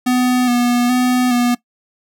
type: tone with vibrato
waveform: square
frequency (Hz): 246.5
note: B3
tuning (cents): -3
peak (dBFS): -13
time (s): 0.06-1.55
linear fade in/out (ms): 10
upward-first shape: square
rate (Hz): 1.2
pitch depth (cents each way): 26
effects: noise-tail reverb RT60 0.1 s tail -19 dB re dry